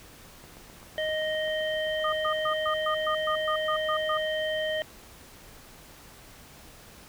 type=click train; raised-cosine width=1 ms; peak=-35 dBFS; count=17; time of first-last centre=0.44-2.518 s; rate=7.7 Hz
type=harmonic tone; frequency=622.3 Hz; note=D#5; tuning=in tune; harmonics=1 / 3 / 5; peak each=-28 / -33 / -35 dBFS; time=0.98-4.82 s; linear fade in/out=0 ms
type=tone bursts; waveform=sine; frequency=1226 Hz; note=D#6; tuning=26 cents flat; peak=-26 dBFS; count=11; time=2.04-4.175 s; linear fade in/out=5 ms; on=85 ms; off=120 ms
effects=pink hiss -50 dBFS RMS until 7.08 s